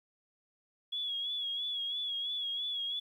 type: tone with vibrato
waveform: sine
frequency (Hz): 3358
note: G#7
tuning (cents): +18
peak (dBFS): -33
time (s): 0.92-3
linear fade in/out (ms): 10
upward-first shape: sine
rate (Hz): 3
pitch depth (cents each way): 51
effects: 11-bit